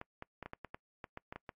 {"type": "clicks", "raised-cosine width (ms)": 0.5, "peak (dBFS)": -28, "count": 12, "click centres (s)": [0.014, 0.224, 0.427, 0.46, 0.534, 0.647, 0.745, 1.042, 1.174, 1.325, 1.36, 1.492], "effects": ["noise-tail reverb RT60 0.1 s tail -24 dB re dry", "AAC 48 kbps"]}